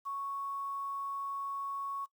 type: tone with quantisation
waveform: sine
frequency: 1108.7 Hz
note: C#6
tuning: in tune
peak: -35 dBFS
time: 0.05-2.06 s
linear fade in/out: 20 ms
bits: 10
effects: noise-tail reverb RT60 0.1 s tail -19 dB re dry